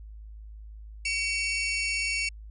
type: tone pair together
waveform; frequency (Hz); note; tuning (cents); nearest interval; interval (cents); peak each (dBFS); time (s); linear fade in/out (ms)
sawtooth; 2259 / 2700; C#7 / E7; +32 / +41; minor third; 309; -26 / -26; 1.05-2.29; 5
effects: added 53 Hz sine -41 dBFS peak until 2.5 s + resampled to 22050 Hz